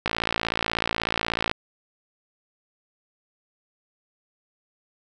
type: click train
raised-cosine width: 0.3 ms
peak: -7 dBFS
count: 83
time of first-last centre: 0.06-1.514 s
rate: 56.4 Hz
effects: none